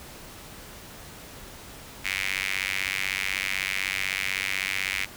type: tone with high-pass filter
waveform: sawtooth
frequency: 96 Hz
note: G2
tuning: 36 cents flat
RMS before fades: -29 dBFS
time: 2.04-5.06 s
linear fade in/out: 20 ms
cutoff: 2200 Hz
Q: 4.4
effects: pink hiss -44 dBFS RMS until 5.16 s